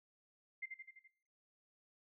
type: tone with echo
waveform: sine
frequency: 2093 Hz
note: C7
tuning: in tune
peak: -40 dBFS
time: 0.62-0.66 s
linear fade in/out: 10 ms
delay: 84 ms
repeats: 5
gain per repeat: -4 dB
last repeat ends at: 1.08 s
effects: noise-tail reverb RT60 0.6 s tail -18 dB re dry